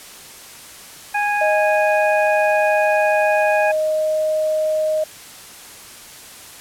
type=harmonic tone; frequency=826 Hz; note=G#5; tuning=10 cents flat; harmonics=1 / 2 / 3; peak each=-19 / -22 / -24 dBFS; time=1.14-3.72 s; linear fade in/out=10 ms
type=tone; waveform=sine; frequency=622.3 Hz; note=D#5; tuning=in tune; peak=-16 dBFS; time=1.41-5.04 s; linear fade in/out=5 ms
effects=white hiss -39 dBFS RMS until 6.6 s + low-pass 12000 Hz 12 dB/octave